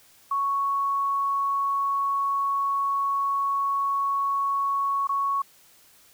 sine tone with dropouts, 1110 Hz, C#6, 2 cents sharp, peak -22 dBFS, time 0.31-5.42 s, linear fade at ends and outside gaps 5 ms, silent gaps 5.072-5.091 s, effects white hiss -56 dBFS RMS until 6.13 s

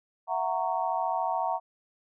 sine chord, F# dominant seventh, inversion third, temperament just, 666 / 740 / 925 / 1110 Hz, E5 / F#5 / A#5 / C#6, +18 / 0 / -14 / +2 cents, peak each -33 / -30 / -30 / -36 dBFS, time 0.27-1.6 s, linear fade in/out 50 ms, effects none

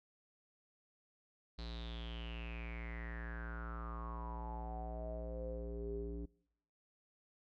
square tone with low-pass filter sweep, 57.7 Hz, A#1, 17 cents flat, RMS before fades -44 dBFS, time 1.58-6.26 s, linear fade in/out 10 ms, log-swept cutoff 4200 to 340 Hz, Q 9.2, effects noise-tail reverb RT60 0.8 s tail -25 dB re dry

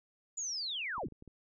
sine linear sweep, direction down, 7040 to 37 Hz, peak -35 dBFS, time 0.37-1.08 s, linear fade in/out 10 ms
clicks, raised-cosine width 3 ms, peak -38 dBFS, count 6, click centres 0.981 / 1.035 / 1.084 / 1.123 / 1.224 / 1.277 s
effects none

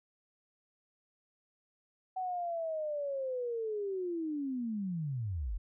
sine linear sweep, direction down, 754 to 39.72 Hz, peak -33 dBFS, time 2.16-5.58 s, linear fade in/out 10 ms, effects none

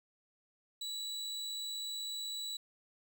35% pulse tone, 3932 Hz, B7, 8 cents flat, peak -36 dBFS, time 0.81-2.57 s, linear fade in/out 5 ms, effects none

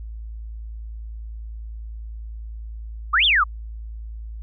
sine exponential two-way sweep, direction up then down, 1108.7 to 3686 to 1108.7 Hz, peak -14 dBFS, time 3.13-3.44 s, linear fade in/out 10 ms, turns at 3.25 s, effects added 55 Hz sine -31 dBFS peak until 4.42 s

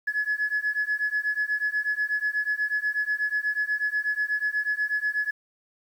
sine beating tone pair, 1697 / 1705.2 Hz, G#6 / G#6, +37 / +45 cents, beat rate 8.2 Hz, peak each -26 dBFS, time 0.07-5.31 s, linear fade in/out 10 ms, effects tanh soft clip ceiling -18 dBFS + 9-bit

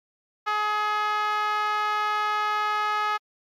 5% pulse tone with band-pass filter, 421.9 Hz, G#4, 27 cents sharp, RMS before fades -25 dBFS, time 0.46-3.18 s, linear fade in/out 20 ms, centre 1100 Hz, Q 4, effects MP3 64 kbps

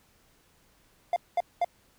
triangle tone bursts, 698.5 Hz, F5, in tune, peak -20 dBFS, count 3, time 1.13-1.646 s, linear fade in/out 2 ms, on 32 ms, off 210 ms, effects pink hiss -64 dBFS RMS until 1.98 s

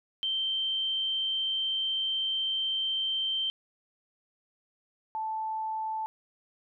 sine tone pair in turn, 3126 / 877.2 Hz, G7 / A5, -6 / -6 cents, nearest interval octave + minor seventh, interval 2200 cents, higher first, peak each -27 / -30 dBFS, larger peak first, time 0.23-3.5 / 5.15-6.06 s, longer first, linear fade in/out 0 ms, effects none

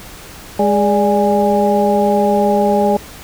harmonic tone with a mistuned harmonic, 206 Hz, G#3, 14 cents flat, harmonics 1 / 2 / 3 / 4, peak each -16 / -16 / -16 / -16 dBFS, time 0.59-2.97 s, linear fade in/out 5 ms, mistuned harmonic 3, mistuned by -82 cents, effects pink hiss -35 dBFS RMS until 3.23 s

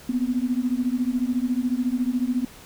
sine beating tone pair, 242.3 / 256.3 Hz, B3 / C4, -33 / -36 cents, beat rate 14 Hz, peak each -24 dBFS, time 0.09-2.45 s, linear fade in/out 5 ms, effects pink hiss -46 dBFS RMS until 2.65 s

